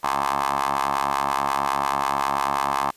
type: ring-modulated tone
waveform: 15% pulse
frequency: 69.3 Hz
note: C#2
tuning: in tune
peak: -12 dBFS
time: 0.03-2.91 s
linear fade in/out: 10 ms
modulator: 973 Hz
effects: white hiss -55 dBFS RMS until 2.96 s + resampled to 32000 Hz